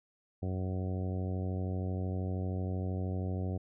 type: harmonic tone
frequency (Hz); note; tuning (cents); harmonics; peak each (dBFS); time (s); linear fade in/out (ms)
92.9; F#2; +7; 1 / 2 / 3 / 4 / 5 / 6 / 7 / 8; -33 / -39 / -43 / -45 / -47 / -49 / -50 / -51; 0.42-3.58; 10
effects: none